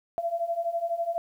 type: beating tone pair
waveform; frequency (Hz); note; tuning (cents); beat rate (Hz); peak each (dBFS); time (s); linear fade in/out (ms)
sine; 669 / 681; E5 / F5; +25 / -44; 12; -31 / -28; 0.18-1.18; 0
effects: 10-bit